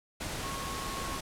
sine tone in noise, 1094 Hz, C#6, 23 cents flat, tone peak -39 dBFS, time 0.43-1.19 s, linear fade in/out 10 ms, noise pink, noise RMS -37 dBFS, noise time 0.2-1.21 s, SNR -5 dB, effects low-pass 11000 Hz 12 dB/octave

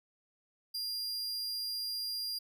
45% pulse tone with amplitude modulation, 4800 Hz, D8, 37 cents sharp, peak -33 dBFS, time 0.74-2.39 s, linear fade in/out 10 ms, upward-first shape sine, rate 115 Hz, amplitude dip 25%, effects none

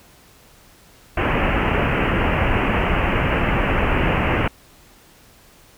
pink low-pass noise, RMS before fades -19 dBFS, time 1.17-4.48 s, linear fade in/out 5 ms, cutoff 2900 Hz, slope 96 dB/octave, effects pink hiss -50 dBFS RMS until 5.77 s

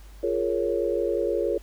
sine chord, Bb minor seventh, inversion second, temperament equal, 349.2 / 415.3 / 466.2 / 554.4 Hz, F4 / Ab4 / Bb4 / Db5, 0 / 0 / 0 / 0 cents, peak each -28 dBFS, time 0.23-1.58 s, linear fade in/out 5 ms, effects added 50 Hz sine -43 dBFS peak until 1.62 s + pink hiss -55 dBFS RMS until 1.62 s

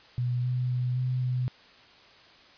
sine tone with pitch steps, 123.1 / 125.4 / 124.7 / 127.2 / 126 Hz, B2 / B2 / B2 / C3 / B2, -5 / +27 / +17 / -48 / +35 cents, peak -25 dBFS, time 0.18-1.48 s, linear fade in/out 0 ms, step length 260 ms, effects white hiss -54 dBFS RMS until 2.57 s + resampled to 11025 Hz

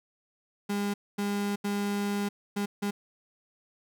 35% pulse tone bursts at uneven times, 202.9 Hz, G#3, 40 cents flat, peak -26 dBFS, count 5, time 0.69-0.94 / 1.18-1.56 / 1.64-2.29 / 2.56-2.66 / 2.82-2.91 s, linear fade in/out 10 ms, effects none

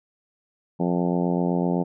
harmonic tone, 87.9 Hz, F2, 12 cents sharp, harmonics 2 / 3 / 4 / 5 / 6 / 7 / 8 / 9 / 10, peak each -23 / -27 / -29 / -31 / -33 / -34 / -35 / -36 / -37 dBFS, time 0.79-1.84 s, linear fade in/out 20 ms, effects none

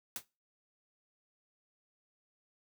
white noise with exponential decay, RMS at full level -35 dBFS, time 0.16-0.25 s, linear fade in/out 1 ms, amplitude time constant 18 ms, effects noise-tail reverb RT60 0.3 s tail -23 dB re dry + high-pass 60 Hz 12 dB/octave

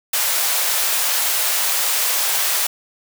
white high-pass noise, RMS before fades -19 dBFS, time 0.13-2.67 s, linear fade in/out 5 ms, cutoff 520 Hz, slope 24 dB/octave, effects none

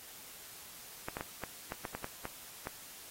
clicks, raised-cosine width 0.5 ms, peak -23 dBFS, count 10, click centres 1.085 / 1.169 / 1.209 / 1.437 / 1.721 / 1.852 / 1.95 / 2.044 / 2.254 / 2.671 s, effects white hiss -51 dBFS RMS until 3.1 s + AAC 48 kbps

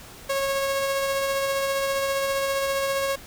sawtooth tone with tremolo, 548 Hz, C#5, 20 cents flat, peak -18 dBFS, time 0.29-3.16 s, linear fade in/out 10 ms, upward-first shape sine, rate 15 Hz, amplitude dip 25%, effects pink hiss -44 dBFS RMS until 3.26 s

